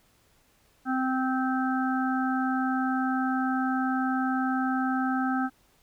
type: harmonic tone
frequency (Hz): 260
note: C4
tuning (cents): -11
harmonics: 1 / 3 / 5 / 6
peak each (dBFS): -26 / -31 / -33 / -34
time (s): 0.85-5.5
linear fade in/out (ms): 50
effects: pink hiss -64 dBFS RMS until 5.82 s